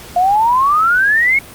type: exponential sweep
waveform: sine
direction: up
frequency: 697 to 2217 Hz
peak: -9 dBFS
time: 0.16-1.39 s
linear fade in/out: 5 ms
effects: pink hiss -35 dBFS RMS until 1.54 s + Opus 48 kbps